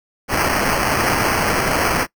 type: noise with sample-and-hold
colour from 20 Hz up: white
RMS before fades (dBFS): -18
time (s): 0.28-2.07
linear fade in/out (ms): 50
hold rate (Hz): 3675
effects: noise-tail reverb RT60 0.1 s tail -22 dB re dry